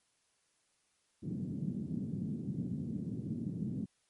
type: band-pass noise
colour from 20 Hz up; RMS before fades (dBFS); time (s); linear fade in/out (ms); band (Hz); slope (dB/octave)
pink; -38; 1.22-3.86; 20; 140 to 250; 24
effects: white hiss -75 dBFS RMS until 4.09 s + MP3 48 kbps